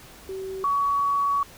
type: tone pair in turn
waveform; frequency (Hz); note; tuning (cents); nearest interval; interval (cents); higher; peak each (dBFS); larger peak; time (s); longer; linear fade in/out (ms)
sine; 381.8 / 1127.1; G4 / C#6; -46 / +28; octave + perfect fifth; 1874; second; -30 / -20; second; 0.29-0.64 / 0.64-1.43; second; 2
effects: pink hiss -47 dBFS RMS until 1.57 s